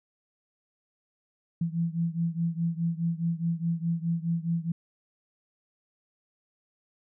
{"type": "beating tone pair", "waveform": "sine", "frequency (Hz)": [165.9, 170.7], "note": ["E3", "F3"], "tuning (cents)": [11, -39], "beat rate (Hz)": 4.8, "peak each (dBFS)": [-28, -30], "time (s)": [1.61, 4.72], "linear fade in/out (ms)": 5, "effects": []}